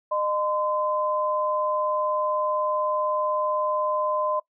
sine tone pair together, 610 / 1025.9 Hz, D#5 / C6, -34 / -34 cents, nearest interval major sixth, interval 900 cents, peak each -25 dBFS, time 0.11-4.4 s, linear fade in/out 10 ms, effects noise-tail reverb RT60 0.1 s tail -20 dB re dry

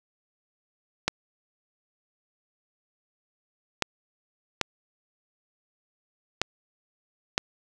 clicks, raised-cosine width 0.2 ms, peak -5 dBFS, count 5, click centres 1.08 / 3.823 / 4.613 / 6.416 / 7.379 s, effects none

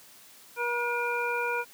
harmonic tone, 479.1 Hz, A#4, 47 cents sharp, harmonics 1 / 2 / 3 / 5, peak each -32 / -32 / -32 / -33 dBFS, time 0.56-1.65 s, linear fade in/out 50 ms, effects white hiss -53 dBFS RMS until 1.73 s + high-pass 100 Hz 12 dB/octave

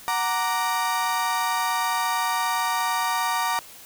35% pulse chord, Gb augmented, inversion none, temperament equal, 740 / 932.3 / 1174.7 Hz, Gb5 / Bb5 / D6, 0 / 0 / 0 cents, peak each -28 / -23 / -26 dBFS, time 0.08-3.59 s, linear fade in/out 0 ms, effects white hiss -45 dBFS RMS until 3.85 s

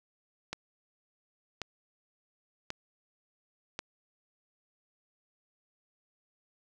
click train, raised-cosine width 0.2 ms, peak -18 dBFS, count 4, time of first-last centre 0.53-3.791 s, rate 0.92 Hz, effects none

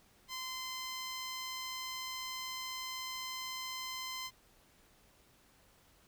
10% pulse tone, 1034 Hz, C6, 21 cents flat, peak -31 dBFS, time 0.28-4.31 s, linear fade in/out 50 ms, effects pink hiss -66 dBFS RMS until 6.07 s

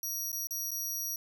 20% pulse tone with dropouts, 5760 Hz, F#8, 47 cents flat, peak -28 dBFS, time 0.03-1.16 s, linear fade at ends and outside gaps 2 ms, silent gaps 0.318-0.328 / 0.471-0.508 / 0.708-0.715 s, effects none

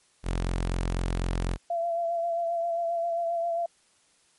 sawtooth tone, 44 Hz, F1, 14 cents sharp, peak -22 dBFS, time 0.23-1.58 s, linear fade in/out 50 ms
sine tone with vibrato, 679 Hz, F5, 49 cents flat, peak -25 dBFS, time 1.7-3.66 s, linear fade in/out 5 ms, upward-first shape sine, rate 7.5 Hz, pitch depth 28 cents each way
effects white hiss -64 dBFS RMS until 4.38 s + MP3 48 kbps

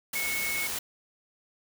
sine tone in noise, 2197 Hz, C#7, 16 cents flat, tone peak -30 dBFS, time 0.15-0.67 s, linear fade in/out 5 ms, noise white, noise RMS -33 dBFS, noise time 0.13-0.79 s, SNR 0 dB, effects none

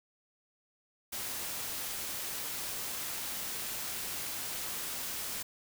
white noise, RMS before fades -38 dBFS, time 1.12-5.43 s, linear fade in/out 10 ms, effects none

